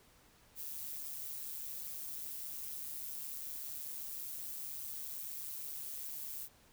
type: noise with amplitude modulation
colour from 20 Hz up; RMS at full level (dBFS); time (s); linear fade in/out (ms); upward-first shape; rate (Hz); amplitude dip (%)
violet; -41; 0.55-6.49; 50; sine; 145; 60
effects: pink hiss -65 dBFS RMS until 6.72 s